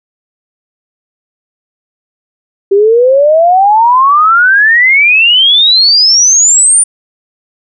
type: exponential sweep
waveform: sine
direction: up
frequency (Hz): 387 to 9397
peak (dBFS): -3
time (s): 2.71-6.84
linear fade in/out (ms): 10
effects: none